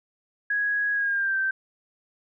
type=tone with pitch glide; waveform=sine; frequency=1661.2 to 1558.9 Hz; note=G#6 to G6; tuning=0 to -10 cents; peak=-22 dBFS; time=0.5-1.51 s; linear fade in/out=5 ms; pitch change=-110 cents; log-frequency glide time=0.93-1.38 s; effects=none